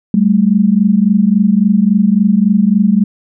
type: tone pair together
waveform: sine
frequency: 193 / 216.6 Hz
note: G3 / A3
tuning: -27 / -27 cents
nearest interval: major second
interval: 200 cents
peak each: -10 dBFS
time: 0.14-3.04 s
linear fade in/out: 2 ms
effects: none